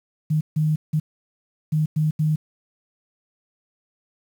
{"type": "tone bursts at uneven times", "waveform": "sine", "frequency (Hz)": 154.5, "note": "D#3", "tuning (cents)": -12, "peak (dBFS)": -17, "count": 6, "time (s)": [[0.3, 0.41], [0.56, 0.76], [0.93, 1], [1.72, 1.86], [1.96, 2.11], [2.19, 2.36]], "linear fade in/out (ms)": 10, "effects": ["8-bit"]}